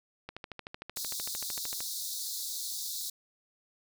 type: click train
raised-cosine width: 0.3 ms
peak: -24 dBFS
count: 21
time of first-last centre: 0.29-1.805 s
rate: 13.2 Hz
type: high-pass noise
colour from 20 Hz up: pink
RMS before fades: -37 dBFS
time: 0.96-3.1 s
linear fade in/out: 5 ms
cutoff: 3700 Hz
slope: 96 dB/octave
effects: none